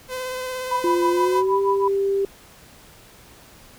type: tone with vibrato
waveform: sawtooth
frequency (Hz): 511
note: C5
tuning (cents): -41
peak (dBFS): -23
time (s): 0.08-1.43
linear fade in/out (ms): 50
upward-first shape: sine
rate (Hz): 17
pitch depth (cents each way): 16
type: tone with tremolo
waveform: sine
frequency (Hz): 989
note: B5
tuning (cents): +2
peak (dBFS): -18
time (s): 0.71-1.88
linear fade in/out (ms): 5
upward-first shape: sine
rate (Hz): 6.3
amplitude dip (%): 90
type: tone with pitch glide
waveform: sine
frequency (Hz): 349.2 to 394.2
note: F4 to G4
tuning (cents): 0 to +10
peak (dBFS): -18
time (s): 0.84-2.25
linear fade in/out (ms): 2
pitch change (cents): +210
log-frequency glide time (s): 1.11-1.59
effects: pink hiss -48 dBFS RMS until 3.78 s